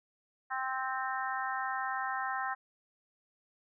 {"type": "harmonic tone", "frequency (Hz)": 261.6, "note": "C4", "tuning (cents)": 0, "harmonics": [3, 4, 5, 6, 7], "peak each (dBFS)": [-37, -38, -39, -40, -40], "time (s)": [0.5, 2.55], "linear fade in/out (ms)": 20, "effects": []}